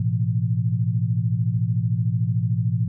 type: chord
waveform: sine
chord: A suspended second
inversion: none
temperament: equal with one note detuned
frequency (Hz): 110 / 123.47 / 168.67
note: A2 / B2 / E3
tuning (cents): 0 / 0 / +40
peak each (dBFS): -22 / -23 / -26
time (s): 0-2.88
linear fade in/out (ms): 5
effects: none